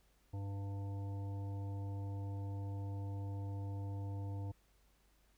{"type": "harmonic tone", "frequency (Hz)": 99.2, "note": "G2", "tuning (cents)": 21, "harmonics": [1, 3, 5, 7, 9], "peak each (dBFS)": [-39, -51, -56, -59, -58], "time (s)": [0.33, 4.52], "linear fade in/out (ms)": 10, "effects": ["added 50 Hz sine -70 dBFS peak until 5.37 s", "pink hiss -74 dBFS RMS until 5.37 s"]}